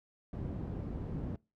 white low-pass noise, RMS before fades -39 dBFS, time 0.33-1.36 s, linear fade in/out 2 ms, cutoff 210 Hz, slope 12 dB/octave, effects noise-tail reverb RT60 0.3 s tail -24 dB re dry

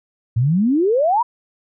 sine exponential sweep, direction up, 109 to 1000 Hz, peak -13 dBFS, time 0.36-1.23 s, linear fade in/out 10 ms, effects none

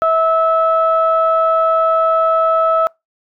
sine tone pair together, 649.2 / 1303 Hz, E5 / E6, -27 / -20 cents, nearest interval octave, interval 1207 cents, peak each -13 dBFS, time 0.02-2.87 s, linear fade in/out 0 ms, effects noise-tail reverb RT60 0.2 s tail -26 dB re dry + tanh soft clip ceiling -3 dBFS

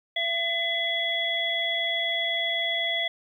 harmonic tone, 673 Hz, E5, 36 cents sharp, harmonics 1 / 3 / 5, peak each -32 / -28 / -27 dBFS, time 0.16-3.08 s, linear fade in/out 5 ms, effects 10-bit

